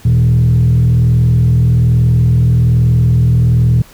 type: tone with frequency modulation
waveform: sine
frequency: 120 Hz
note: B2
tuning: 49 cents flat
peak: -5 dBFS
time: 0.05-3.82 s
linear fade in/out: 5 ms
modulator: 41.2 Hz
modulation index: 0.79
effects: tanh soft clip ceiling -4 dBFS + pink hiss -41 dBFS RMS until 3.93 s